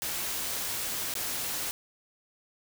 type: noise with dropouts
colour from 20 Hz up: white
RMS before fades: -33 dBFS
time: 0.02-1.71 s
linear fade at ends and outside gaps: 0 ms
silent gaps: 1.139-1.153 s
effects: none